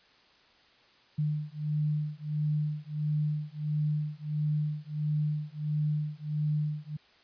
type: beating tone pair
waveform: sine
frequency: 150 / 151.5 Hz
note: D3 / D#3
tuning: +37 / -46 cents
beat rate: 1.5 Hz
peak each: -31 dBFS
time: 1.18-6.97 s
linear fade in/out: 10 ms
effects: white hiss -61 dBFS RMS until 7.23 s + resampled to 11025 Hz